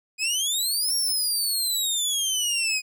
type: exponential two-way sweep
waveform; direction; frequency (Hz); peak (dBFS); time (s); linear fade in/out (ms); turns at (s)
20% pulse; up then down; 2480 to 5588 to 2480; -17; 0.18-2.82; 50; 0.95
effects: none